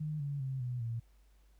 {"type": "tone with pitch steps", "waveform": "sine", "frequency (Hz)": [152.5, 142.29, 132.76, 123.87, 115.57], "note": ["D#3", "C#3", "C3", "B2", "A#2"], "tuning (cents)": [-34, 46, 26, 6, -14], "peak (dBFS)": -34, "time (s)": [0, 1], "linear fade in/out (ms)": 10, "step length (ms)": 200, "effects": ["added 50 Hz sine -61 dBFS peak until 1.59 s", "pink hiss -74 dBFS RMS until 1.59 s"]}